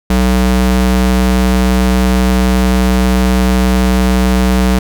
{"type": "ring-modulated tone", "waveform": "square", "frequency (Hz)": 125.1, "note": "B2", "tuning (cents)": 23, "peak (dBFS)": -6, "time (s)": [0.1, 4.79], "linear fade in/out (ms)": 5, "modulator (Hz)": 65.5, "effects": []}